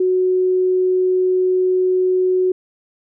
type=tone; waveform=sine; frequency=369.1 Hz; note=F#4; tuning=4 cents flat; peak=-13 dBFS; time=0-2.52 s; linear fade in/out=5 ms; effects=none